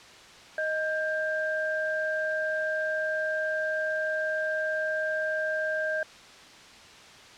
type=tone pair together; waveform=sine; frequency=624 / 1588.4 Hz; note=D#5 / G6; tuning=+5 / +22 cents; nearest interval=octave + major third; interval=1617 cents; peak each=-29 / -29 dBFS; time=0.58-6.03 s; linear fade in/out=2 ms; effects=white hiss -49 dBFS RMS until 7.37 s + low-pass 5000 Hz 12 dB/octave